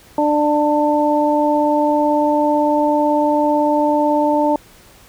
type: harmonic tone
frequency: 297 Hz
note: D4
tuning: 20 cents sharp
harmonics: 1 / 2 / 3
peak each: -17 / -17 / -17 dBFS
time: 0.18-4.56 s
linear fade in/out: 2 ms
effects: pink hiss -46 dBFS RMS until 5.08 s